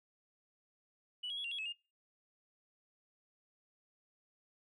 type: tone with pitch steps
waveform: sine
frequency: 2955 / 3302 / 3357 / 2771 / 3336 / 2586 / 2820 Hz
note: F#7 / G#7 / G#7 / F7 / G#7 / E7 / F7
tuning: -3 / -11 / +18 / -14 / +7 / -34 / +16 cents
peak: -37 dBFS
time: 1.23-1.727 s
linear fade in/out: 10 ms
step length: 71 ms
effects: noise-tail reverb RT60 0.3 s tail -24 dB re dry + tanh soft clip ceiling -34 dBFS